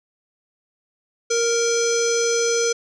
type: tone with low-pass filter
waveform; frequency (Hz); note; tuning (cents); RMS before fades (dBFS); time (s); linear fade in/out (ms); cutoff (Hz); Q
square; 466.2; A#4; 0; -20; 1.3-2.73; 10; 6100; 7.6
effects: none